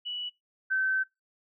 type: tone pair in turn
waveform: sine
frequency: 2947 / 1538.7 Hz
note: F#7 / G6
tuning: -8 / -33 cents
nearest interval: major seventh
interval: 1125 cents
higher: first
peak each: -32 / -24 dBFS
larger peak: second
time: 0.05-0.3 / 0.7-1.04 s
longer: second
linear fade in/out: 20 ms
effects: noise-tail reverb RT60 0.2 s tail -22 dB re dry